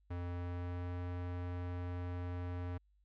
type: tone with pitch glide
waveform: square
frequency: 87.9 to 88.87 Hz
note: F2 to F2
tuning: +12 to +31 cents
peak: -39 dBFS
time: 0.1-2.78 s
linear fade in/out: 10 ms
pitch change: +19 cents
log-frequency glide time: 0.28-0.97 s
effects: added 50 Hz sine -68 dBFS peak until 3.04 s + low-pass 2000 Hz 12 dB/octave